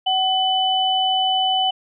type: tone pair together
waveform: sine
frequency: 756.3 / 3000 Hz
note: F#5 / F#7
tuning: +38 / +23 cents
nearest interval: 2 octaves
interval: 2385 cents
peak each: -19 dBFS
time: 0.06-1.71 s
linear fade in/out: 10 ms
effects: none